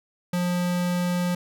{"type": "tone", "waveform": "square", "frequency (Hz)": 177.4, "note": "F3", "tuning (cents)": 27, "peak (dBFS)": -23, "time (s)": [0.33, 1.35], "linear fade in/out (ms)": 5, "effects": []}